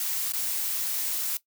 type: noise with dropouts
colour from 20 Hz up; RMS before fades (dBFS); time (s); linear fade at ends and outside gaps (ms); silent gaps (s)
blue; -29; 0-1.37; 2; 0.322-0.334
effects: noise-tail reverb RT60 0.1 s tail -17 dB re dry